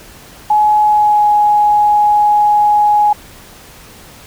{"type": "tone with pitch glide", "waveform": "sine", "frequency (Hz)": [845, 834.8], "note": ["G#5", "G#5"], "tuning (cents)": [30, 9], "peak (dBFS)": -7, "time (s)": [0.5, 3.13], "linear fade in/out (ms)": 5, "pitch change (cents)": -21, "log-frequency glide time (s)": [0.82, 1.29], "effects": ["pink hiss -38 dBFS RMS until 4.26 s"]}